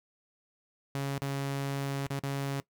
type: tone with dropouts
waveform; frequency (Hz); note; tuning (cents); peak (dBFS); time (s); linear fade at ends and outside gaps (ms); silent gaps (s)
sawtooth; 138.59; C#3; 0; -27; 0.95-2.6; 0; 1.181-1.22 / 2.065-2.103 / 2.193-2.236
effects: noise-tail reverb RT60 0.1 s tail -20 dB re dry